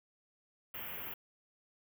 white band-stop noise, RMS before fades -43 dBFS, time 0.74-1.14 s, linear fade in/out 5 ms, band 3200 to 12000 Hz, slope 96 dB/octave, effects none

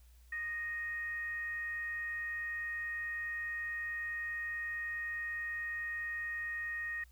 sine tone with frequency modulation, 1864.7 Hz, A#6, in tune, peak -36 dBFS, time 0.32-7.04 s, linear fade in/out 5 ms, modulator 636 Hz, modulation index 0.25, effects added 60 Hz sine -57 dBFS peak until 7.11 s + white hiss -70 dBFS RMS until 7.11 s

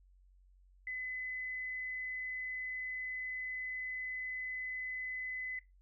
sine tone, 2018 Hz, B6, 37 cents sharp, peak -38 dBFS, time 0.87-5.59 s, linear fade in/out 2 ms, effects noise-tail reverb RT60 0.2 s tail -17 dB re dry + added 46 Hz sine -61 dBFS peak until 5.81 s

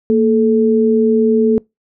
sine tone pair together, 230 / 434.2 Hz, A#3 / A4, -23 / -23 cents, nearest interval major seventh, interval 1100 cents, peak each -12 dBFS, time 0.1-1.58 s, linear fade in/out 0 ms, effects noise-tail reverb RT60 0.2 s tail -26 dB re dry

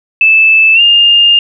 sine tone with pitch glide, 2628 to 2817 Hz, E7 to F7, -6 to +14 cents, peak -3 dBFS, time 0.21-1.39 s, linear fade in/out 2 ms, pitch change +120 cents, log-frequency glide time 0.74-0.81 s, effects none

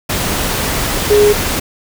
sine tone in noise, 415.3 Hz, G#4, in tune, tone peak -6 dBFS, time 1.1-1.33 s, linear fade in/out 10 ms, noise pink, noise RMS -17 dBFS, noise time 0.09-1.6 s, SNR +8 dB, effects none

